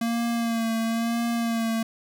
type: tone with vibrato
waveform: square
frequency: 230 Hz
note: A#3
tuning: 23 cents flat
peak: -24 dBFS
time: 0.01-1.83 s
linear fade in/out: 5 ms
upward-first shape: sine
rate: 1 Hz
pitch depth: 32 cents each way
effects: none